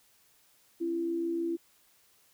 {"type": "tone pair together", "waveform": "sine", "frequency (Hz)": [270.3, 336.7], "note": ["C#4", "E4"], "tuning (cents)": [-44, 37], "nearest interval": "major third", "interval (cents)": 381, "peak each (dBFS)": [-40, -29], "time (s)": [0.8, 1.57], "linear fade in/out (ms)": 20, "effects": ["white hiss -65 dBFS RMS until 2.33 s"]}